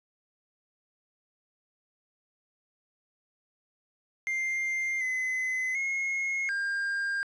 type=tone with pitch steps; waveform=triangle; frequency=2101 / 2034 / 2160 / 1603 Hz; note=C7 / C7 / C#7 / G6; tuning=+7 / -50 / -45 / +38 cents; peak=-26 dBFS; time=4.27-7.23 s; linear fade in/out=0 ms; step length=740 ms; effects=resampled to 22050 Hz + 10-bit